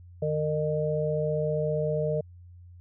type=harmonic tone; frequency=152.5 Hz; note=D#3; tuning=34 cents flat; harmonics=1 / 3 / 4; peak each=-29 / -29 / -29 dBFS; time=0.22-2.21 s; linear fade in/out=5 ms; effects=added 88 Hz sine -46 dBFS peak until 2.8 s